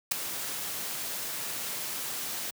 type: noise with ADSR envelope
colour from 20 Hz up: white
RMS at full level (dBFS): -22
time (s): 0.11-2.51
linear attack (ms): 10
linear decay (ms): 4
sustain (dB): -13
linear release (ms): 11
effects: high-pass 100 Hz 12 dB/octave